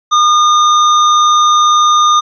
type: tone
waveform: square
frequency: 1217 Hz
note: D#6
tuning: 39 cents flat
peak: -7 dBFS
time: 0.11-2.21 s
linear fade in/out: 20 ms
effects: resampled to 16000 Hz